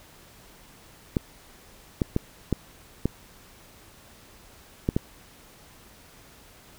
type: clicks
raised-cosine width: 3 ms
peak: -9 dBFS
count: 7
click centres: 1.168 / 2.018 / 2.164 / 2.527 / 3.056 / 4.889 / 4.965 s
effects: pink hiss -52 dBFS RMS until 6.78 s